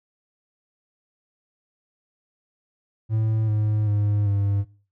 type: tone with pitch steps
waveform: triangle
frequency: 110 / 106.68 / 103.47 / 100.35 Hz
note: A2 / G#2 / G#2 / G2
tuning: 0 / +47 / -6 / +41 cents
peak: -17 dBFS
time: 3.09-4.65 s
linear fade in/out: 50 ms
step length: 390 ms
effects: noise-tail reverb RT60 0.4 s tail -21 dB re dry